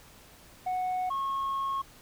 sine tone pair in turn, 737 / 1089.4 Hz, F#5 / C#6, -7 / -30 cents, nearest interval perfect fifth, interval 677 cents, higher second, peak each -25 / -26 dBFS, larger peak first, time 0.66-1.1 / 1.1-1.82 s, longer second, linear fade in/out 10 ms, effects tanh soft clip ceiling -27 dBFS + pink hiss -54 dBFS RMS until 2.01 s

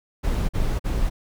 brown noise bursts, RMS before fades -22 dBFS, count 3, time 0.23-1.1 s, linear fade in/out 20 ms, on 260 ms, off 45 ms, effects none

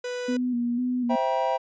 45% pulse tone, 493.9 Hz, B4, in tune, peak -29 dBFS, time 0.04-0.37 s, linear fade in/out 5 ms
sine tone with vibrato, 244.6 Hz, B3, 16 cents flat, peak -23 dBFS, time 0.28-1.16 s, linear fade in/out 10 ms, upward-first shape square, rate 2 Hz, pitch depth 37 cents each way
triangle chord, C dominant seventh, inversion none, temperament equal with one note detuned, 523.3 / 659.3 / 784 / 955.2 Hz, C5 / E5 / G5 / Bb5, 0 / 0 / 0 / +42 cents, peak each -26 dBFS, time 1.09-1.58 s, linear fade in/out 20 ms
effects resampled to 16000 Hz

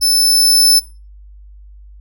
sawtooth tone with level ramp, 5270 Hz, E8, 1 cent flat, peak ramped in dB -8 to -4 dBFS, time 0.01-0.8 s, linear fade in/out 20 ms, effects noise-tail reverb RT60 0.3 s tail -20 dB re dry + added 50 Hz sine -36 dBFS peak until 2 s

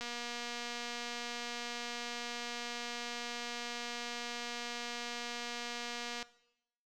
click train, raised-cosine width 0.2 ms, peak -24 dBFS, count 1487, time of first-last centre 0.01-6.228 s, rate 239 Hz, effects noise-tail reverb RT60 0.8 s tail -18 dB re dry

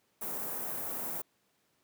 white band-stop noise, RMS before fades -37 dBFS, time 0.21-1.22 s, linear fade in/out 10 ms, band 1000 to 15000 Hz, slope 12 dB/octave, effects pink hiss -73 dBFS RMS until 1.83 s + high-pass 150 Hz 12 dB/octave

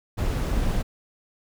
brown noise, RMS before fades -24 dBFS, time 0.17-0.83 s, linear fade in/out 20 ms, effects none

